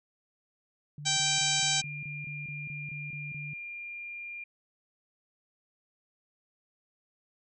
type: tone bursts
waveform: sine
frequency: 146.83 Hz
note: D3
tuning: in tune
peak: -39 dBFS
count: 12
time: 0.98-3.535 s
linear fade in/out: 2 ms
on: 190 ms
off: 25 ms
type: harmonic tone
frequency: 780 Hz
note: G5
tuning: 9 cents flat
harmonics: 1 / 2 / 3 / 4 / 5 / 6 / 7 / 8 / 9 / 10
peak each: -37 / -38 / -36 / -33 / -32 / -36 / -36 / -33 / -36 / -34 dBFS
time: 1.05-1.82 s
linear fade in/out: 20 ms
type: tone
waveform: sine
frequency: 2400 Hz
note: D7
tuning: 37 cents sharp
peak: -38 dBFS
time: 1.25-4.44 s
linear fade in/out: 5 ms
effects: none